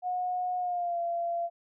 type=tone with pitch glide; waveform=sine; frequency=726 to 685.3 Hz; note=F#5 to F5; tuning=-33 to -33 cents; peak=-28 dBFS; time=0.02-1.5 s; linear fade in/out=50 ms; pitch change=-100 cents; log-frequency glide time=0.58-0.99 s; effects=none